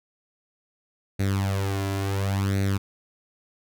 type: tone with flanger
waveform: sawtooth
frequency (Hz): 98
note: G2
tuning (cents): 0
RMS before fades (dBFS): -25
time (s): 1.19-2.78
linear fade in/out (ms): 10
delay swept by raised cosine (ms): 0.48 to 2.98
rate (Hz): 0.71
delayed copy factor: +0.75
effects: none